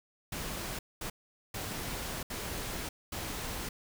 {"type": "noise bursts at uneven times", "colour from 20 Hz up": "pink", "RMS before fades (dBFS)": -38, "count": 5, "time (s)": [[0.32, 0.79], [1.01, 1.1], [1.54, 2.23], [2.3, 2.89], [3.12, 3.69]], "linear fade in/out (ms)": 5, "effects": []}